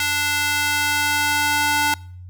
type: tone with high-pass filter sweep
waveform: square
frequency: 293.7 Hz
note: D4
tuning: in tune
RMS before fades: -20 dBFS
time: 0-1.94 s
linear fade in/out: 2 ms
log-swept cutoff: 1800 to 1000 Hz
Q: 1.1
effects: noise-tail reverb RT60 0.5 s tail -24 dB re dry + added 90 Hz sine -35 dBFS peak until 2.29 s